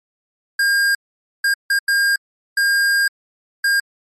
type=tone bursts at uneven times; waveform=square; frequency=1612 Hz; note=G6; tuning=48 cents sharp; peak=-14 dBFS; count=6; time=0.59-0.95 / 1.44-1.54 / 1.7-1.79 / 1.88-2.16 / 2.57-3.08 / 3.64-3.8 s; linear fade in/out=5 ms; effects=low-pass 12000 Hz 12 dB/octave + MP3 64 kbps